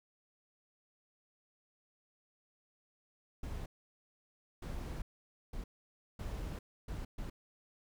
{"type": "noise bursts at uneven times", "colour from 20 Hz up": "brown", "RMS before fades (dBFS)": -41, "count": 6, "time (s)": [[3.43, 3.66], [4.62, 5.02], [5.53, 5.64], [6.19, 6.59], [6.88, 7.05], [7.18, 7.3]], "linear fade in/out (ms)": 5, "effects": []}